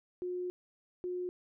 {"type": "tone bursts at uneven times", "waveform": "sine", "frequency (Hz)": 360, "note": "F#4", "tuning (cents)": -47, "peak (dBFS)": -34, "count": 2, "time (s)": [[0.22, 0.5], [1.04, 1.29]], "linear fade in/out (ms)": 0, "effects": []}